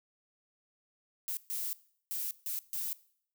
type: noise bursts at uneven times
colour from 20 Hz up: violet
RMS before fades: -36 dBFS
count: 5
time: 1.28-1.37 / 1.5-1.73 / 2.11-2.31 / 2.46-2.59 / 2.73-2.93 s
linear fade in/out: 0 ms
effects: noise-tail reverb RT60 0.6 s tail -20 dB re dry